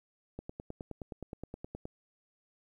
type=click train; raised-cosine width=2 ms; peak=-27 dBFS; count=15; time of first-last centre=0.39-1.854 s; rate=9.56 Hz; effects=11-bit